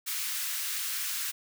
white high-pass noise, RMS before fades -33 dBFS, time 0.06-1.32 s, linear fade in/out 20 ms, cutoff 1300 Hz, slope 24 dB/octave, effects none

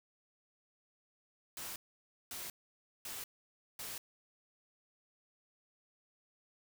white noise bursts, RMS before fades -44 dBFS, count 4, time 1.57-3.98 s, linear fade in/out 2 ms, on 190 ms, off 550 ms, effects none

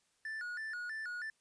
triangle tone with vibrato, 1600 Hz, G6, 35 cents sharp, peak -37 dBFS, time 0.25-1.3 s, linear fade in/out 2 ms, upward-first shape square, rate 3.1 Hz, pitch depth 170 cents each way, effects white hiss -75 dBFS RMS until 1.4 s + resampled to 22050 Hz

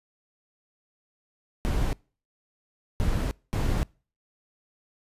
brown noise bursts at uneven times, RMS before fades -25 dBFS, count 3, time 1.65-1.93 / 3-3.31 / 3.53-3.83 s, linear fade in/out 0 ms, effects noise-tail reverb RT60 0.4 s tail -26 dB re dry + resampled to 32000 Hz

